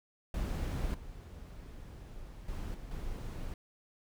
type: noise with level steps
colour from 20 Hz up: brown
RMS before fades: -34 / -47 / -39 / -45 / -40 dBFS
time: 0.34-3.54 s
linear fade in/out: 2 ms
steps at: 0.94 / 2.48 / 2.74 / 2.91 s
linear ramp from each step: 5 ms
effects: none